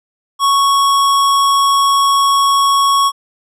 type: tone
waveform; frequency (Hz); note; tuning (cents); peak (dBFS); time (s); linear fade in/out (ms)
square; 1108.7; C#6; 0; -10; 0.39-3.12; 50
effects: low-pass 12000 Hz 12 dB/octave